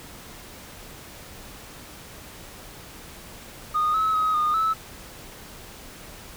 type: tone with pitch steps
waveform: sine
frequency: 1233 / 1291 / 1266 / 1225 / 1305 Hz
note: D#6 / E6 / D#6 / D#6 / E6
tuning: -16 / -37 / +30 / -27 / -18 cents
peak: -18 dBFS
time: 3.74-4.74 s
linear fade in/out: 20 ms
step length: 200 ms
effects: tanh soft clip ceiling -17 dBFS + pink hiss -43 dBFS RMS until 6.36 s